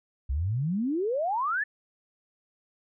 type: exponential sweep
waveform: sine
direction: up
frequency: 61.7 to 1810 Hz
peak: -25 dBFS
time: 0.29-1.64 s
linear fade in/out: 10 ms
effects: none